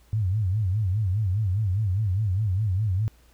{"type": "tone with vibrato", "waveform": "sine", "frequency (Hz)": 100, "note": "G2", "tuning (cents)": 35, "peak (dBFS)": -21, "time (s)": [0.13, 3.08], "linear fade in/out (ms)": 0, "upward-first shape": "sine", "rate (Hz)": 4.9, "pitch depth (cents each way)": 190, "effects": ["added 59 Hz sine -55 dBFS peak until 3.33 s", "pink hiss -61 dBFS RMS until 3.33 s"]}